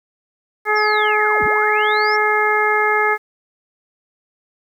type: harmonic tone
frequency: 424.2 Hz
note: G#4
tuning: 37 cents sharp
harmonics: 1 / 2 / 3 / 4 / 5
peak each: -20 / -20 / -20 / -20 / -20 dBFS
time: 0.65-3.18 s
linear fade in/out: 50 ms
type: linear two-way sweep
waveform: sine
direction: down then up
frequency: 5588 to 35.5 to 5588 Hz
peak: -27 dBFS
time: 0.75-2.17 s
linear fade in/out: 20 ms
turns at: 1.44 s
effects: 8-bit